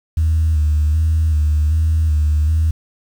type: tone with vibrato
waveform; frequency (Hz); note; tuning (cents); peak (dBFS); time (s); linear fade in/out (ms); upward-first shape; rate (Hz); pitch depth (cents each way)
sine; 77.8; D#2; 0; -11; 0.17-2.71; 5; square; 1.3; 44
effects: tanh soft clip ceiling -8 dBFS + 7-bit